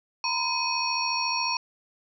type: tone cluster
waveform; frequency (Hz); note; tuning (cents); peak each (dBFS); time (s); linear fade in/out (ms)
sine; 941 / 1015 / 2517 / 4414 / 5580; A#5 / B5 / D#7 / C#8 / F8; +16 / +47 / +19 / -8 / -2; -31; 0.24-1.57; 2
effects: none